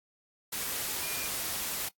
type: tone in noise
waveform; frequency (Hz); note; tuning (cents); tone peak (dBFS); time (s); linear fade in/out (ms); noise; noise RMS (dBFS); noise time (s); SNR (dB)
sine; 2418; D7; +50; -40; 1.02-1.28; 10; white; -34; 0.52-1.89; -9
effects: noise-tail reverb RT60 0.1 s tail -22 dB re dry + AAC 64 kbps